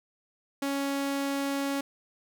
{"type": "tone", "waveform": "sawtooth", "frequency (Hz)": 277.9, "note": "C#4", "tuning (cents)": 4, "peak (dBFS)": -24, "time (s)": [0.62, 1.81], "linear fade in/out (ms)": 5, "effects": []}